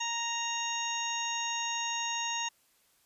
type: harmonic tone with a mistuned harmonic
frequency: 932.3 Hz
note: A#5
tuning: in tune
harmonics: 1 / 2 / 3 / 4 / 6 / 7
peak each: -36 / -41 / -37 / -40 / -46 / -36 dBFS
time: 0-2.49 s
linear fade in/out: 10 ms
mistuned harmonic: 7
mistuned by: +16 cents
effects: white hiss -68 dBFS RMS until 3.05 s + resampled to 32000 Hz